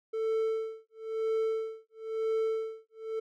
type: tone with tremolo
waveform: triangle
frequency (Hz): 443.7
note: A4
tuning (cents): +14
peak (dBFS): -24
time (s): 0.13-3.2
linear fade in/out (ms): 10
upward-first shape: sine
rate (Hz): 1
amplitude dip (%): 100
effects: none